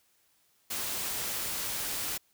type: noise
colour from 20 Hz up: white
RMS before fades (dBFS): -34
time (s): 0.7-2.18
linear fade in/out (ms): 10
effects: white hiss -69 dBFS RMS until 2.33 s